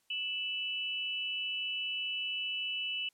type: tone pair together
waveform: sine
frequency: 2637 / 2962 Hz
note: E7 / F#7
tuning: 0 / +1 cents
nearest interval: major second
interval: 201 cents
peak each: -37 / -35 dBFS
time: 0.1-3.09 s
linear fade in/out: 5 ms
effects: white hiss -74 dBFS RMS until 3.13 s + low-pass 12000 Hz 12 dB/octave